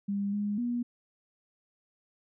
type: tone with pitch steps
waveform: sine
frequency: 200.6 / 205.8 / 240.9 Hz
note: G3 / G#3 / B3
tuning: +40 / -16 / -43 cents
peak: -28 dBFS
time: 0.08-0.83 s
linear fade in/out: 10 ms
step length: 250 ms
effects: none